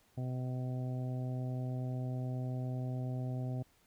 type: harmonic tone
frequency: 127.2 Hz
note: C3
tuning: 48 cents flat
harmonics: 1 / 2 / 3 / 4 / 5 / 6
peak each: -35 / -43 / -51 / -53 / -49 / -54 dBFS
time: 0.17-3.63 s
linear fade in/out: 10 ms
effects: pink hiss -69 dBFS RMS until 3.86 s